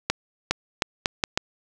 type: accelerating click train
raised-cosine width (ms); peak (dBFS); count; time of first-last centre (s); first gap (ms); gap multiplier
0.2; -3; 6; 0.1-1.375; 410; 0.76
effects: none